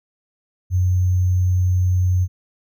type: tone with sample-and-hold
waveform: sine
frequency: 91.1 Hz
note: F#2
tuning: 26 cents flat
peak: -14 dBFS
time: 0.7-2.28 s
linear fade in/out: 50 ms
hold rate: 6300 Hz
effects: none